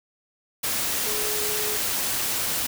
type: tone in noise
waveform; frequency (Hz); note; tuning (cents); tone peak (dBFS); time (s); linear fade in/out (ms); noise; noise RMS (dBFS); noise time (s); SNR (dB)
sine; 423.8; G#4; +35; -32; 1.06-1.77; 10; white; -26; 0.63-2.67; -9
effects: none